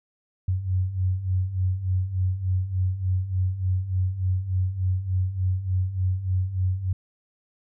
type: beating tone pair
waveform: sine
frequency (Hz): 90.6 / 94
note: F#2 / F#2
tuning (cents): -36 / +28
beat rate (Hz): 3.4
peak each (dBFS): -28 / -23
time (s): 0.48-6.93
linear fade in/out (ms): 5
effects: none